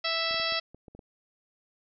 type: harmonic tone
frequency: 659.3 Hz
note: E5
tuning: in tune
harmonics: 1 / 2 / 3 / 4 / 5 / 6 / 7 / 8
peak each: -35 / -35 / -35 / -35 / -35 / -35 / -35 / -35 dBFS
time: 0.04-0.6 s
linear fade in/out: 10 ms
type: clicks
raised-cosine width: 2 ms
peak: -34 dBFS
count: 8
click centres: 0.31 / 0.344 / 0.399 / 0.523 / 0.746 / 0.882 / 0.95 / 0.992 s
effects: none